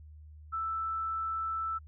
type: tone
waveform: sine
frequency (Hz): 1322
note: E6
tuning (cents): +5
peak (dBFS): -31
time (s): 0.52-1.79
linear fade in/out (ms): 20
effects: added 76 Hz sine -48 dBFS peak until 1.87 s